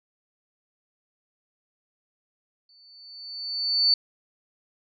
sine tone with exponential growth, 4500 Hz, C#8, 25 cents sharp, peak -15 dBFS, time 2.69-3.94 s, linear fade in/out 2 ms, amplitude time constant 270 ms, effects none

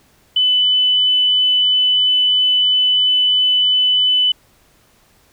sine tone, 3001 Hz, F#7, 24 cents sharp, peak -11 dBFS, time 0.36-4.32 s, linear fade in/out 5 ms, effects pink hiss -54 dBFS RMS until 5.32 s

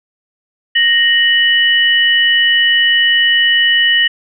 sine tone pair together, 1864.7 / 2960 Hz, A#6 / F#7, 0 / 0 cents, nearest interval minor sixth, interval 800 cents, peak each -11 dBFS, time 0.75-4.08 s, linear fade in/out 10 ms, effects none

